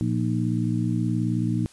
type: harmonic tone with a mistuned harmonic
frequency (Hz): 58.8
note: A#1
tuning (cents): +16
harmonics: 2 / 3 / 4 / 5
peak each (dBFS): -25 / -27 / -28 / -29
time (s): 0.01-1.66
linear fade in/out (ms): 0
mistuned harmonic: 5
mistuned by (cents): +90
effects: white hiss -53 dBFS RMS until 1.72 s + resampled to 24000 Hz